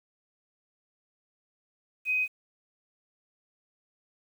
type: tone with quantisation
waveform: sine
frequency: 2512 Hz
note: D#7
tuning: 16 cents sharp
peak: -24 dBFS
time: 2.05-2.28 s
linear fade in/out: 50 ms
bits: 9
effects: none